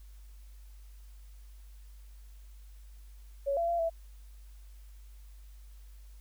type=tone with pitch steps; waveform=sine; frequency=558 / 678 / 685 / 662 Hz; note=C#5 / E5 / F5 / E5; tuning=+11 / +49 / -34 / +7 cents; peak=-27 dBFS; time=3.46-3.9 s; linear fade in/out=20 ms; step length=110 ms; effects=added 50 Hz sine -48 dBFS peak until 6.2 s + white hiss -66 dBFS RMS until 6.2 s